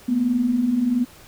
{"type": "tone pair together", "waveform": "sine", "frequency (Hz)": [225.6, 246.9], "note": ["A3", "B3"], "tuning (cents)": [44, 0], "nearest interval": "major second", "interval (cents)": 156, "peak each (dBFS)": [-25, -18], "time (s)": [0.08, 1.05], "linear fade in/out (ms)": 10, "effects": ["pink hiss -47 dBFS RMS until 1.27 s"]}